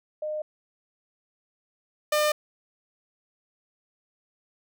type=tone pair in turn; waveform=sine / sawtooth; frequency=611 / 602.2 Hz; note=D#5 / D5; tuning=-32 / +43 cents; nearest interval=unison; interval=25 cents; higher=first; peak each=-28 / -17 dBFS; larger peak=second; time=0.22-0.42 / 2.12-2.32 s; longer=neither; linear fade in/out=5 ms; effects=none